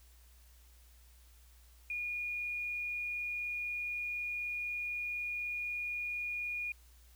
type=tone; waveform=sine; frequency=2439 Hz; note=D#7; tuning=35 cents flat; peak=-35 dBFS; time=1.9-6.72 s; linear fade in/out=2 ms; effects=added 60 Hz sine -58 dBFS peak until 7.15 s + white hiss -66 dBFS RMS until 7.15 s